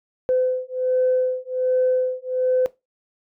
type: beating tone pair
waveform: sine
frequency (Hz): 509 / 510.3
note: C5 / C5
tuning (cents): -48 / -43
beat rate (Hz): 1.3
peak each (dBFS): -21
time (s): 0.29-2.66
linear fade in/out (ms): 0
effects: noise-tail reverb RT60 0.2 s tail -18 dB re dry + tanh soft clip ceiling -11 dBFS